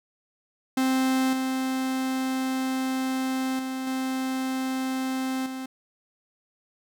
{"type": "tone with level steps", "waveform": "45% pulse", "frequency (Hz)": 261.6, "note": "C4", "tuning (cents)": 0, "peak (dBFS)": [-21, -25, -29, -26, -32], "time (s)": [0.77, 5.66], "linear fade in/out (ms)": 5, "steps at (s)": [1.33, 3.59, 3.87, 5.46], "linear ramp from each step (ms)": 2, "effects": []}